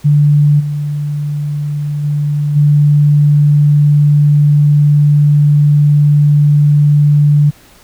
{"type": "tone with level steps", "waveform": "sine", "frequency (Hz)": 146.83, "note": "D3", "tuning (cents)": 0, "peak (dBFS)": [-5, -14, -11, -5], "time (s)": [0.04, 7.51], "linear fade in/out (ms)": 20, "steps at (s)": [0.59, 2.03, 2.55], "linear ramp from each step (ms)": 20, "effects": ["pink hiss -43 dBFS RMS until 7.83 s"]}